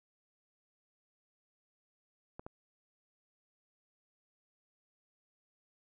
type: clicks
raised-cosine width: 1 ms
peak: -30 dBFS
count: 2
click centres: 2.395 / 2.465 s
effects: none